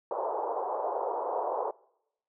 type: band-pass noise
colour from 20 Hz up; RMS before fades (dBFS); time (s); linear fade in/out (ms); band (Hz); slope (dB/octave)
white; -32; 0.11-1.71; 2; 400 to 980; 48
effects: noise-tail reverb RT60 0.8 s tail -24 dB re dry